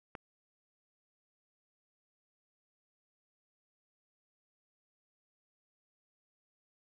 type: click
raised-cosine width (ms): 0.5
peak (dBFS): -27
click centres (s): 0.152
effects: none